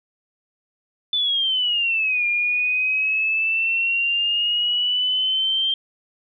sine exponential two-way sweep, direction down then up, 3520 to 2404 to 3168 Hz, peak -18 dBFS, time 1.13-5.74 s, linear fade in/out 2 ms, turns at 2.26 s, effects none

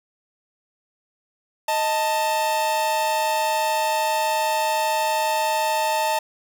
45% pulse tone pair together, 625.5 / 887 Hz, D#5 / A5, +9 / +14 cents, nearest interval tritone, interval 605 cents, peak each -25 / -21 dBFS, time 1.68-6.19 s, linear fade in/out 5 ms, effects none

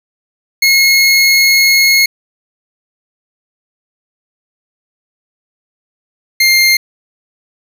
25% pulse tone pair in turn, 2166 / 2115 Hz, C#7 / C7, -41 / +18 cents, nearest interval unison, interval 41 cents, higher first, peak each -3 dBFS, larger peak neither, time 0.62-2.06 / 6.4-6.77 s, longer first, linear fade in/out 5 ms, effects none

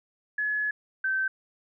sine tone pair in turn, 1700 / 1547.2 Hz, G#6 / G6, +40 / -23 cents, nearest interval major second, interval 163 cents, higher first, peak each -25 / -24 dBFS, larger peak second, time 0.38-0.71 / 1.04-1.28 s, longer first, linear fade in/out 5 ms, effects none

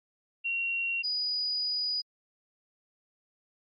sine tone pair in turn, 2745 / 4929 Hz, F7 / D#8, -31 / -17 cents, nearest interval minor seventh, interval 1014 cents, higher second, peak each -28 / -28 dBFS, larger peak neither, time 0.44-1.03 / 1.03-2.02 s, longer second, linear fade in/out 20 ms, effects AAC 48 kbps

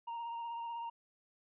triangle tone with vibrato, 932.3 Hz, A#5, in tune, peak -37 dBFS, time 0.07-0.9 s, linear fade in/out 10 ms, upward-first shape triangle, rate 16 Hz, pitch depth 24 cents each way, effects resampled to 8000 Hz

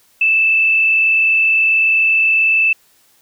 sine tone with frequency modulation, 2637 Hz, E7, in tune, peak -10 dBFS, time 0.21-2.73 s, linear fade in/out 5 ms, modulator 38.6 Hz, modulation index 0.69, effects white hiss -54 dBFS RMS until 3.21 s

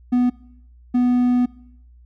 triangle tone pair in turn, 246.9 / 246.9 Hz, B3 / B3, 0 / 0 cents, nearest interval unison, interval 0 cents, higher neither, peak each -12 dBFS, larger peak neither, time 0.12-0.3 / 0.94-1.46 s, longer second, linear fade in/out 10 ms, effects noise-tail reverb RT60 0.8 s tail -22 dB re dry + added 60 Hz sine -45 dBFS peak until 2.05 s

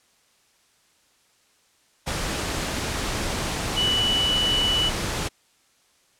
sine tone in noise, 2960 Hz, F#7, in tune, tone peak -20 dBFS, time 3.76-4.9 s, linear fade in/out 20 ms, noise pink, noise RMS -27 dBFS, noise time 2.06-5.29 s, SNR +4 dB, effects white hiss -62 dBFS RMS until 6.19 s + low-pass 9000 Hz 12 dB/octave

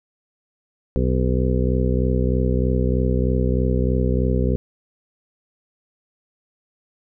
harmonic tone, 63.2 Hz, B1, 41 cents sharp, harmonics 1 / 2 / 3 / 4 / 6 / 7 / 8, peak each -20 / -23 / -25 / -26 / -28 / -28 / -29 dBFS, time 0.96-4.56 s, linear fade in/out 0 ms, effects none

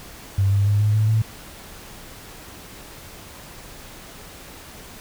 sine tone with pitch steps, 98 / 100.35 / 102.75 / 105.22 / 107.74 / 110.32 Hz, G2 / G2 / G#2 / G#2 / A2 / A2, 0 / +41 / -18 / +23 / -36 / +5 cents, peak -15 dBFS, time 0.38-1.22 s, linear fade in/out 5 ms, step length 140 ms, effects pink hiss -41 dBFS RMS until 5 s

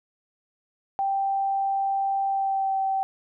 sine tone with pitch glide, 784 to 773.2 Hz, G5 to G5, 0 to -24 cents, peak -22 dBFS, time 0.99-3.03 s, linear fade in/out 0 ms, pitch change -24 cents, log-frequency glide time 2.27-2.77 s, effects none

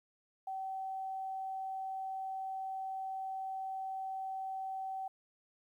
sine tone, 766 Hz, G5, 40 cents flat, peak -37 dBFS, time 0.47-5.08 s, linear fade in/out 5 ms, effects 12-bit

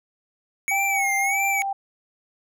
square tone with vibrato, 2224 Hz, C#7, 5 cents sharp, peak -22 dBFS, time 0.68-1.62 s, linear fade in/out 0 ms, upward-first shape sine, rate 1.6 Hz, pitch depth 100 cents each way
sine tone with tremolo, 788 Hz, G5, 9 cents sharp, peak -23 dBFS, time 0.71-1.73 s, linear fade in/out 5 ms, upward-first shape sine, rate 4.3 Hz, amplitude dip 25%
effects none

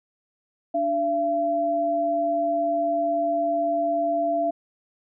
sine tone pair together, 293.7 / 677.5 Hz, D4 / E5, 0 / +47 cents, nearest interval octave + major second, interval 1447 cents, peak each -29 / -21 dBFS, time 0.74-4.51 s, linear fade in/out 10 ms, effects none

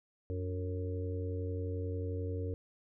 harmonic tone with a mistuned harmonic, 91.3 Hz, F#2, 23 cents flat, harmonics 1 / 3 / 4 / 5 / 6, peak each -35 / -44 / -50 / -41 / -51 dBFS, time 0.3-2.54 s, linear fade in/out 0 ms, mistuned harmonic 3, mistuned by +69 cents, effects none

